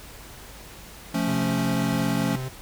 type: chord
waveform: square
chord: F augmented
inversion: none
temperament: equal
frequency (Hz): 174.61 / 220 / 277.2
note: F3 / A3 / C#4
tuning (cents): 0 / 0 / 0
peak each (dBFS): -28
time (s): 1.14-2.36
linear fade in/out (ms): 5
type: tone with vibrato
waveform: 45% pulse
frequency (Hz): 130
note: C3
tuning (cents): -11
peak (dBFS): -29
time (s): 1.27-2.49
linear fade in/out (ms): 10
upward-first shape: triangle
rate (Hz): 12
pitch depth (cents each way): 11
effects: added 50 Hz sine -49 dBFS peak until 2.61 s + pink hiss -44 dBFS RMS until 2.61 s